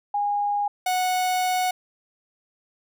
sine / 45% pulse tone pair in turn, 819 / 735.9 Hz, G#5 / F#5, -24 / -10 cents, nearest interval major second, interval 186 cents, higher first, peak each -21 dBFS, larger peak neither, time 0.14-0.68 / 0.86-1.71 s, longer second, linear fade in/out 5 ms, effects none

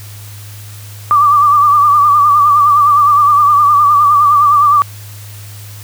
sine tone with vibrato, 1172 Hz, D6, 4 cents flat, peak -5 dBFS, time 1.11-4.82 s, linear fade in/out 0 ms, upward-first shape sine, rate 9.7 Hz, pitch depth 59 cents each way, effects added 103 Hz sine -29 dBFS peak until 5.83 s + white hiss -36 dBFS RMS until 5.83 s

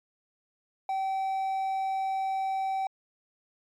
triangle tone, 770 Hz, G5, 31 cents flat, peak -25 dBFS, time 0.89-2.87 s, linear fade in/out 2 ms, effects MP3 96 kbps

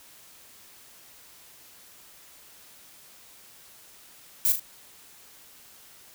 violet noise with echo, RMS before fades -22 dBFS, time 4.45-4.52 s, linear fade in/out 0 ms, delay 38 ms, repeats 2, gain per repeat -7 dB, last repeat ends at 4.596 s, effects white hiss -52 dBFS RMS until 6.14 s

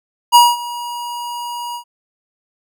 square tone with ADSR envelope, 958 Hz, A#5, 47 cents sharp, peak -4 dBFS, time 0.32-1.84 s, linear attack 32 ms, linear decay 210 ms, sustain -20 dB, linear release 91 ms, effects none

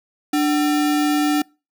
sine tone with sample-and-hold, 295.9 Hz, D4, 13 cents sharp, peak -15 dBFS, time 0.33-1.42 s, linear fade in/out 5 ms, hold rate 1050 Hz, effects noise-tail reverb RT60 0.3 s tail -26 dB re dry

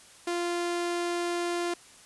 sawtooth tone, 347.3 Hz, F4, 10 cents flat, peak -24 dBFS, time 0.27-1.74 s, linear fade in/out 5 ms, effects white hiss -53 dBFS RMS until 2.05 s + resampled to 24000 Hz

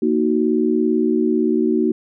sine chord, D# minor, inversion second, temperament equal with one note detuned, 233.1 / 311.1 / 371.5 Hz, A#3 / D#4 / F#4, 0 / 0 / +7 cents, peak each -19 dBFS, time 0.02-1.92 s, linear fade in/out 5 ms, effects none

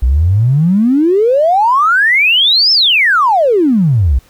triangle exponential two-way sweep, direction up then down, 58 to 5400 to 58 Hz, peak -3 dBFS, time 0.02-4.19 s, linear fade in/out 10 ms, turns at 2.72 s, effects tanh soft clip ceiling -5 dBFS + pink hiss -48 dBFS RMS until 4.29 s

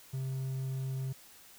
triangle tone, 132.4 Hz, C3, 21 cents sharp, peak -31 dBFS, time 0.13-1.13 s, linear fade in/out 10 ms, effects white hiss -56 dBFS RMS until 1.58 s

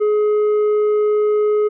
sine tone with tanh clipping, 421.3 Hz, G#4, 25 cents sharp, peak -14 dBFS, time 0-1.69 s, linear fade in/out 20 ms, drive 5 dB, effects none

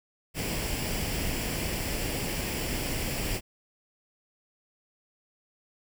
pink noise with comb filter, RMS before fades -31 dBFS, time 0.34-3.41 s, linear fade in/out 50 ms, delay 0.39 ms, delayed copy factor +0.55, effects none

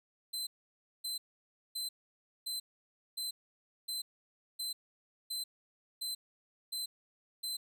sawtooth tone bursts, 4062 Hz, B7, 48 cents sharp, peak -33 dBFS, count 11, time 0.33-7.57 s, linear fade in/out 10 ms, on 140 ms, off 570 ms, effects none

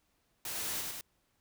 white noise with echo, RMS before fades -39 dBFS, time 0.45-0.81 s, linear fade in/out 2 ms, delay 100 ms, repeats 2, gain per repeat -2 dB, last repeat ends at 1.01 s, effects pink hiss -75 dBFS RMS until 1.4 s

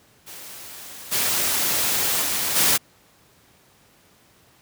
white noise with level steps, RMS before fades -39 / -22 / -24 / -18 dBFS, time 0.26-2.78 s, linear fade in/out 20 ms, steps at 1.11 / 2.21 / 2.55 s, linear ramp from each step 20 ms, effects pink hiss -56 dBFS RMS until 4.61 s + high-pass 80 Hz 12 dB/octave

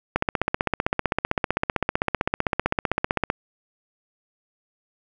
click train, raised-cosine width 0.5 ms, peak -5 dBFS, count 50, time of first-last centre 0.16-3.301 s, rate 15.6 Hz, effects none

